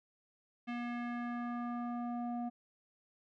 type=tone with low-pass filter sweep; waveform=square; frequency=240 Hz; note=B3; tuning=49 cents flat; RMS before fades=-39 dBFS; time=0.67-2.5 s; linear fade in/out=20 ms; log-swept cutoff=2500 to 690 Hz; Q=2; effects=none